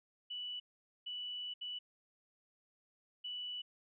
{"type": "tone bursts at uneven times", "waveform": "sine", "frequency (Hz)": 2961, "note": "F#7", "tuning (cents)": 1, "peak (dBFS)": -40, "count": 4, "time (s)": [[0.3, 0.6], [1.06, 1.54], [1.61, 1.79], [3.24, 3.62]], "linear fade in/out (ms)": 10, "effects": []}